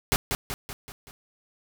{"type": "noise with echo", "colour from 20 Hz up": "pink", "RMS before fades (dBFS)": -22, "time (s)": [0.12, 0.16], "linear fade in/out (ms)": 0, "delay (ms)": 190, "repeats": 5, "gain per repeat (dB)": -5, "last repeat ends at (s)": 1.11, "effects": []}